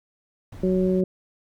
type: noise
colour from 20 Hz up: brown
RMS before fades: -39 dBFS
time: 0.52-1.01 s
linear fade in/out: 5 ms
type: harmonic tone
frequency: 185.6 Hz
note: F#3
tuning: 6 cents sharp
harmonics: 1 / 2 / 3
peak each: -21 / -22 / -29 dBFS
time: 0.63-1.04 s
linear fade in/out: 5 ms
effects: none